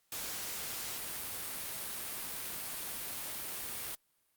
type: noise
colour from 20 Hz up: white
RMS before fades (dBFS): -40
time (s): 0.12-3.95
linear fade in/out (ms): 2
effects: white hiss -75 dBFS RMS until 4.36 s + Opus 48 kbps